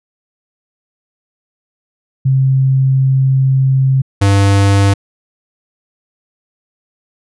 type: tone pair in turn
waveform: sine / square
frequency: 133.2 / 99.26 Hz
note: C3 / G2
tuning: +31 / +22 cents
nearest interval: perfect fourth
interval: 509 cents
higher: first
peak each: -8 dBFS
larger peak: neither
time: 2.25-4.02 / 4.21-4.94 s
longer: first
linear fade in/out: 10 ms
effects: resampled to 24000 Hz